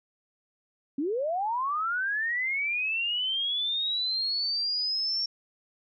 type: linear sweep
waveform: sine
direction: up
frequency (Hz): 260 to 5500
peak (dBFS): -26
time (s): 0.98-5.26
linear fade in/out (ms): 5
effects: none